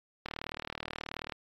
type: click train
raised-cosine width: 0.3 ms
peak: -20 dBFS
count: 42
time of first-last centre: 0.26-1.322 s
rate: 38.6 Hz
effects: AAC 48 kbps